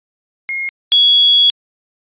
sine tone pair in turn, 2146 / 3354 Hz, C7 / G#7, +43 / +16 cents, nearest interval minor sixth, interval 773 cents, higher second, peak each -18 / -6 dBFS, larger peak second, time 0.49-0.69 / 0.92-1.5 s, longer second, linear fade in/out 0 ms, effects resampled to 8000 Hz

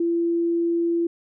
sine tone, 338.8 Hz, E4, 48 cents sharp, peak -19 dBFS, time 0-1.07 s, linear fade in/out 5 ms, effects none

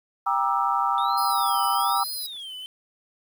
sine chord, E half-diminished seventh, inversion first, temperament just, 791.1 / 949.3 / 1186.7 / 1318.5 Hz, G5 / Bb5 / D6 / E6, +16 / +31 / +18 / 0 cents, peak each -26 dBFS, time 0.26-2.04 s, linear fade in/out 10 ms
triangle tone with vibrato, 3550 Hz, A7, 15 cents sharp, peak -33 dBFS, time 0.98-2.66 s, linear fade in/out 0 ms, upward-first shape sine, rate 1.1 Hz, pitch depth 290 cents each way
10% pulse tone, 4953 Hz, D#8, 9 cents flat, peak -24 dBFS, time 1.17-2.27 s, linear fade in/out 10 ms
effects 9-bit

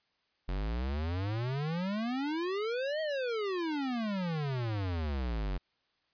square exponential two-way sweep, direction up then down, 44.24 to 640 to 44.24 Hz, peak -32 dBFS, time 0.48-5.58 s, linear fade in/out 10 ms, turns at 3.01 s, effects white hiss -75 dBFS RMS until 6.13 s + resampled to 11025 Hz

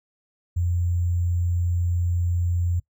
sine tone with sample-and-hold, 87.2 Hz, F2, 2 cents flat, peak -20 dBFS, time 0.56-2.8 s, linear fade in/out 10 ms, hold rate 7350 Hz, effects noise-tail reverb RT60 0.1 s tail -22 dB re dry

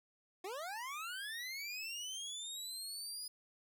25% pulse linear sweep, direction up, 349.2 to 4978 Hz, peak -38 dBFS, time 0.44-3.28 s, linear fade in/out 5 ms, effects none

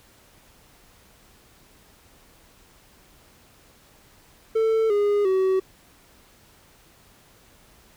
triangle tone with pitch steps, 445.1 / 410.5 / 378.6 Hz, A4 / G#4 / F#4, +20 / -20 / +40 cents, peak -16 dBFS, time 4.55-5.6 s, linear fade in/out 10 ms, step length 350 ms, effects pink hiss -55 dBFS RMS until 7.96 s

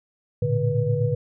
sine tone cluster, 111.2 / 119.3 / 146.2 / 487.3 Hz, A2 / A#2 / D3 / B4, +19 / +41 / -7 / -23 cents, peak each -25 dBFS, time 0.42-1.15 s, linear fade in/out 5 ms, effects none

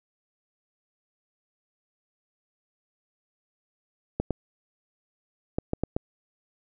clicks, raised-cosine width 2 ms, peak -12 dBFS, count 6, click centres 4.2 / 4.307 / 5.585 / 5.734 / 5.836 / 5.965 s, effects none

